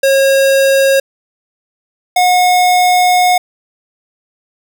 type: tone pair in turn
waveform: square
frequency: 543 / 724.8 Hz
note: C#5 / F#5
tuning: -36 / -36 cents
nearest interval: perfect fourth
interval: 500 cents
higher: second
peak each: -8 dBFS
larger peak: neither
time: 0.03-1 / 2.16-3.38 s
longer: second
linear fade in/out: 5 ms
effects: none